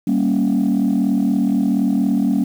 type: chord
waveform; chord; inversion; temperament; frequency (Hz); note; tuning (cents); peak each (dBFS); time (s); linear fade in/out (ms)
sine; G diminished; none; equal; 196 / 233.1 / 277.2; G3 / Bb3 / Db4; 0 / 0 / 0; -17; 0.07-2.44; 5
effects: tanh soft clip ceiling -10 dBFS + 7-bit